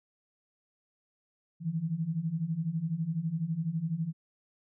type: beating tone pair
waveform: sine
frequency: 155.56 / 167.56 Hz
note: D#3 / E3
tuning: 0 / +29 cents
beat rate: 12 Hz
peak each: -34 / -31 dBFS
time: 1.6-4.13 s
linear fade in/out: 50 ms
effects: none